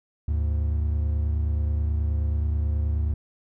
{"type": "tone pair together", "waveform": "triangle", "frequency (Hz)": [74.33, 103.7], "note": ["D2", "G#2"], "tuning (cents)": [21, -2], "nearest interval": "tritone", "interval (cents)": 577, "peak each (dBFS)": [-20, -29], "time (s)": [0.28, 3.14], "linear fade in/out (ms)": 5, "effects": []}